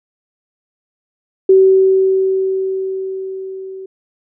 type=tone with level ramp; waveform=sine; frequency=381.4 Hz; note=G4; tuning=47 cents flat; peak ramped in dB=-4 to -27 dBFS; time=1.49-3.86 s; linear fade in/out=5 ms; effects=none